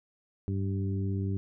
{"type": "harmonic tone with a mistuned harmonic", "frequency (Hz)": 97.2, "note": "G2", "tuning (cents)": -14, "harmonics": [1, 2, 3, 4], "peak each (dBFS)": [-29, -35, -39, -41], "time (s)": [0.48, 1.37], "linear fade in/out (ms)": 0, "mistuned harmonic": 1, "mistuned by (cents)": 21, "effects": []}